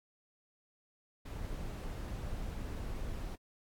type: noise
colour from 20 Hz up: brown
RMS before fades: -40 dBFS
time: 1.25-3.36 s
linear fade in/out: 10 ms
effects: AAC 64 kbps